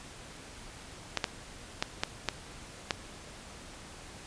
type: clicks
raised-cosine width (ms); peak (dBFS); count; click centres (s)
0.2; -10; 6; 1.173 / 1.242 / 1.825 / 2.035 / 2.287 / 2.908
effects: pink hiss -48 dBFS RMS until 4.26 s + resampled to 22050 Hz